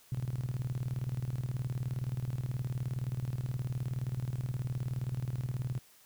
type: tone with tremolo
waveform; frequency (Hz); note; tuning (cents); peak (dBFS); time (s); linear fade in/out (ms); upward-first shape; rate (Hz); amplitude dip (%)
sine; 125.6; B2; +30; -29; 0.12-5.79; 2; square; 19; 75
effects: tanh soft clip ceiling -25 dBFS + white hiss -61 dBFS RMS until 6.05 s